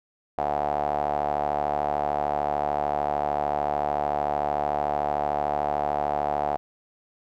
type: tone with band-pass filter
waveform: sawtooth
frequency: 73.42 Hz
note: D2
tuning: in tune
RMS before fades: -26 dBFS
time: 0.38-6.57 s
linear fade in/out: 0 ms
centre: 740 Hz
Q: 6.5
effects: none